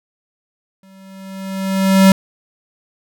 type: tone with exponential growth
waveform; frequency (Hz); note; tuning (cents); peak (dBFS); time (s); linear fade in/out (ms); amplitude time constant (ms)
square; 192.1; G3; -35; -5; 0.83-2.12; 2; 280
effects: none